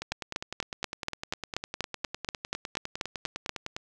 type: two click trains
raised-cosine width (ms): 0.2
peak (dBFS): -17 / -12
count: 38 / 15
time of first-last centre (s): 0.02-3.765 / 0.12-3.493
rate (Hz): 9.88 / 4.15
effects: none